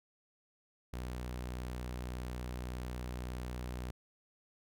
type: tone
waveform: sawtooth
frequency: 61.74 Hz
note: B1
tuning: in tune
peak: -35 dBFS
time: 0.93-3.91 s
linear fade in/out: 5 ms
effects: none